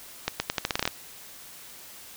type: accelerating click train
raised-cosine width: 0.2 ms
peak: -7 dBFS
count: 11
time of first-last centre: 0.28-0.876 s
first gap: 120 ms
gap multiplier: 0.83
effects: white hiss -46 dBFS RMS until 2.16 s